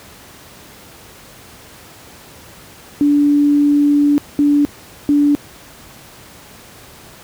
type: tone bursts at uneven times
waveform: sine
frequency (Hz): 290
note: D4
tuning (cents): -22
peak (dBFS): -9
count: 3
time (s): 3.01-4.18 / 4.39-4.65 / 5.09-5.35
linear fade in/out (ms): 0
effects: pink hiss -40 dBFS RMS until 7.23 s + high-pass 60 Hz 12 dB/octave